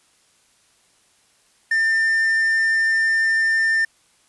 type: tone with quantisation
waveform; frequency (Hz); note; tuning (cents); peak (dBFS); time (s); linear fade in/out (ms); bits
triangle; 1797; A6; +36; -14; 1.71-3.85; 5; 7
effects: white hiss -59 dBFS RMS until 4.28 s + resampled to 24000 Hz